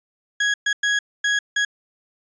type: tone bursts at uneven times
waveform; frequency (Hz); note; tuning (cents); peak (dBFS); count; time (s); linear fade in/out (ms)
35% pulse; 1661.2; G#6; 0; -16; 5; 0.4-0.54 / 0.66-0.73 / 0.83-0.99 / 1.24-1.39 / 1.56-1.65; 5
effects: resampled to 16000 Hz